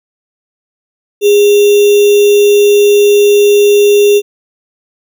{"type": "tone with sample-and-hold", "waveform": "sine", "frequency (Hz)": 410, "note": "G#4", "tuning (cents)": -22, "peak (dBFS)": -3, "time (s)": [1.21, 4.22], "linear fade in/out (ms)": 50, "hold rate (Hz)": 3150, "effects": []}